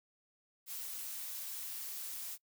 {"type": "noise", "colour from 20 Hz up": "blue", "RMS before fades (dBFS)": -43, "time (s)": [0.66, 2.38], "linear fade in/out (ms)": 50, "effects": ["noise-tail reverb RT60 0.1 s tail -24 dB re dry"]}